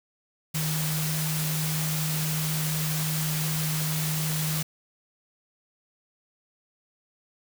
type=tone in noise; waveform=sine; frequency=155.56 Hz; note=D#3; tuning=in tune; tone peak=-27 dBFS; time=0.54-4.63 s; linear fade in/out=10 ms; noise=white; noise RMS=-31 dBFS; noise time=0.54-4.63 s; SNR=+1 dB; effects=none